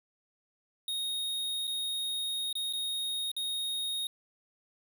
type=tone with dropouts; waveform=square; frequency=3729 Hz; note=A#7; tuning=in tune; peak=-32 dBFS; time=0.88-4.07 s; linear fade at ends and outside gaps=2 ms; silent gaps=1.671-1.676 / 2.528-2.553 / 2.727-2.734 / 3.316-3.365 s; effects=none